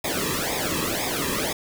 pink noise with flanger, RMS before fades -26 dBFS, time 0.04-1.53 s, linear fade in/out 5 ms, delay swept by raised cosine 0.68 to 1.4 ms, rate 2 Hz, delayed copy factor -0.85, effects none

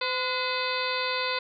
harmonic tone with a mistuned harmonic, 510 Hz, C5, 44 cents flat, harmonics 1 / 2 / 3 / 4 / 5 / 6 / 7 / 8 / 9, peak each -33 / -32 / -35 / -35 / -34 / -46 / -36 / -35 / -37 dBFS, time 0.01-1.39 s, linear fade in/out 5 ms, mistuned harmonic 3, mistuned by -75 cents, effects none

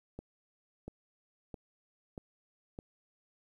accelerating click train, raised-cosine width 2 ms, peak -29 dBFS, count 5, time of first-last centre 0.19-2.789 s, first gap 690 ms, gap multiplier 0.96, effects 11-bit

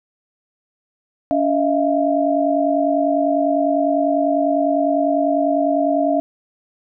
sine tone cluster, 284.9 / 636 / 686 Hz, C#4 / D#5 / F5, +48 / +38 / -31 cents, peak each -19 dBFS, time 1.31-6.2 s, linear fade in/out 0 ms, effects none

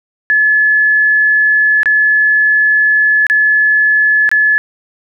sine tone with dropouts, 1716 Hz, A6, 44 cents flat, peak -7 dBFS, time 0.3-4.58 s, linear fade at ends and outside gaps 0 ms, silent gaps 1.832-1.858 / 3.267-3.299 / 4.291-4.315 s, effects none

